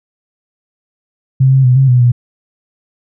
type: tone with pitch steps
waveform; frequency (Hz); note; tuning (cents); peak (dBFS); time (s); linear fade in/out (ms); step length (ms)
sine; 132.4 / 133.6 / 125.7 / 134.4 / 124.5 / 121.7; C3 / C3 / B2 / C3 / B2 / B2; +21 / +36 / +31 / +47 / +14 / -25; -5; 1.4-2.12; 10; 120
effects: none